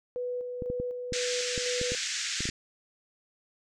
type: tone with tremolo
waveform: sine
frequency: 493.9 Hz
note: B4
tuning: in tune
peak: -30 dBFS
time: 0.16-1.95 s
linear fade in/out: 0 ms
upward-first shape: square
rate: 2 Hz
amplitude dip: 35%
type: clicks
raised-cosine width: 3 ms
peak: -22 dBFS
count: 10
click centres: 0.622 / 0.701 / 0.8 / 1.123 / 1.578 / 1.814 / 1.92 / 2.406 / 2.455 / 2.49 s
type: band-pass noise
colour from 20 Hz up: white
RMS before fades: -33 dBFS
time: 1.13-2.5 s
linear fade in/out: 2 ms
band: 1500 to 7400 Hz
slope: 48 dB/octave
effects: none